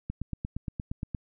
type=click train; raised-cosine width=5 ms; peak=-20 dBFS; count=10; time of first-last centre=0.1-1.148 s; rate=8.59 Hz; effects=none